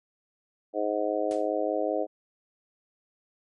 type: harmonic tone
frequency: 105.1 Hz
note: G#2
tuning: 21 cents sharp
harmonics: 3 / 4 / 5 / 6 / 7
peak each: -32 / -32 / -30 / -30 / -34 dBFS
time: 0.73-2.07 s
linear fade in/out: 50 ms
type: noise with exponential decay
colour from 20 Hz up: white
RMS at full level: -42 dBFS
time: 1.31-1.51 s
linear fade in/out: 0 ms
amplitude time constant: 43 ms
effects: MP3 48 kbps